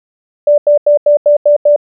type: tone bursts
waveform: sine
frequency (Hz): 587.3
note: D5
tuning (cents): 0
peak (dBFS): -4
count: 7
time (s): 0.47-1.762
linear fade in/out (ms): 5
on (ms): 110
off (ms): 87
effects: none